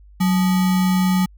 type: tone with sample-and-hold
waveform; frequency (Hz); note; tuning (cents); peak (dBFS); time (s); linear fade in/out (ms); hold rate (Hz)
sine; 185; F#3; 0; -14; 0.2-1.26; 10; 1050
effects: added 50 Hz sine -43 dBFS peak until 1.37 s